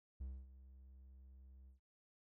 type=tone with ADSR envelope; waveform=triangle; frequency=65.41 Hz; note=C2; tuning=in tune; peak=-40 dBFS; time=0.2-1.8 s; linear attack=12 ms; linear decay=250 ms; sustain=-15 dB; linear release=120 ms; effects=none